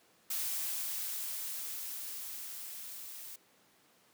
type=noise with level ramp; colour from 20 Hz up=blue; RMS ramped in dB=-35 to -47 dBFS; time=0.3-3.36 s; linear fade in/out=5 ms; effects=pink hiss -66 dBFS RMS until 4.13 s + high-pass 200 Hz 12 dB/octave